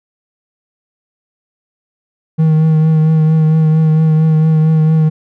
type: tone with vibrato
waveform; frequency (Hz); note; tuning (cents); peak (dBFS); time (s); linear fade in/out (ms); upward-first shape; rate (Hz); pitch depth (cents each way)
triangle; 157.7; D#3; +24; -5; 2.38-5.1; 20; triangle; 4.4; 27
effects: none